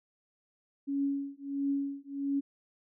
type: tone with tremolo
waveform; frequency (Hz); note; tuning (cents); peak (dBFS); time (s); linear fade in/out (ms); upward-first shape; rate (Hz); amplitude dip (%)
sine; 279; C#4; +11; -26; 0.87-2.41; 20; triangle; 1.5; 100
effects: none